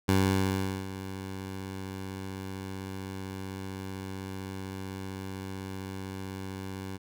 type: tone with ADSR envelope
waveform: 15% pulse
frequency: 95.7 Hz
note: G2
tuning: 41 cents flat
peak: -15 dBFS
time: 0.08-6.98 s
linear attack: 11 ms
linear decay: 760 ms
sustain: -15 dB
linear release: 21 ms
effects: none